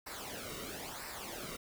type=noise with flanger; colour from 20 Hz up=pink; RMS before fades=-44 dBFS; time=0.06-1.57 s; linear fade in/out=10 ms; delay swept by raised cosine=0.3 to 1.21 ms; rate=1 Hz; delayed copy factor=-0.7; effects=none